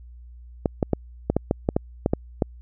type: clicks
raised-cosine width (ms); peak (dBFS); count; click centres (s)
2; -6; 11; 0.658 / 0.828 / 0.933 / 1.3 / 1.366 / 1.511 / 1.689 / 1.765 / 2.061 / 2.135 / 2.422
effects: added 60 Hz sine -41 dBFS peak until 2.61 s